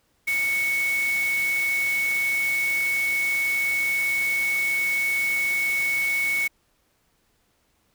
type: tone in noise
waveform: sine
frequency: 2217 Hz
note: C#7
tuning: in tune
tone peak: -21 dBFS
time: 0.27-6.48 s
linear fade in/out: 10 ms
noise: white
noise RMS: -35 dBFS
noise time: 0.27-6.48 s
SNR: +11 dB
effects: pink hiss -67 dBFS RMS until 7.94 s